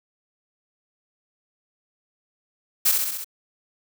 blue noise with echo, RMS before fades -18 dBFS, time 2.85-2.92 s, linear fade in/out 10 ms, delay 65 ms, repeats 5, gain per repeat -3 dB, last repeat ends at 3.245 s, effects none

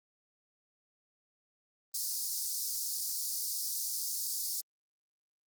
pink high-pass noise, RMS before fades -35 dBFS, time 1.94-4.61 s, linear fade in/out 5 ms, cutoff 4700 Hz, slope 48 dB/octave, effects Opus 32 kbps

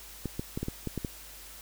clicks, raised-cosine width 3 ms, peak -19 dBFS, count 8, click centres 0.257 / 0.395 / 0.575 / 0.63 / 0.684 / 0.873 / 0.977 / 1.048 s, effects added 50 Hz sine -53 dBFS peak until 1.61 s + white hiss -48 dBFS RMS until 1.61 s

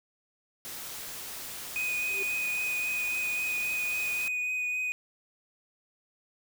white noise, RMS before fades -40 dBFS, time 0.65-4.28 s, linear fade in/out 0 ms
triangle tone with vibrato, 2489 Hz, D#7, in tune, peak -27 dBFS, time 1.76-4.92 s, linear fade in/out 0 ms, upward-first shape triangle, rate 3.7 Hz, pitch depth 16 cents each way
sine tone with exponential growth, 392 Hz, G4, in tune, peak -34 dBFS, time 2-2.23 s, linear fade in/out 5 ms, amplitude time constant 49 ms
effects none

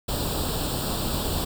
pink noise with comb filter, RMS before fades -27 dBFS, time 0.08-1.45 s, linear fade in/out 10 ms, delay 0.24 ms, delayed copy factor +0.8, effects none

